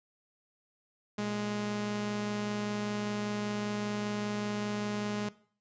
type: tone pair together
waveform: sawtooth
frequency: 116.5 / 207.9 Hz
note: A#2 / G#3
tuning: -1 / +2 cents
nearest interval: minor seventh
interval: 1003 cents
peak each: -39 / -28 dBFS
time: 1.18-5.29 s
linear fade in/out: 5 ms
effects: noise-tail reverb RT60 0.5 s tail -19 dB re dry + resampled to 16000 Hz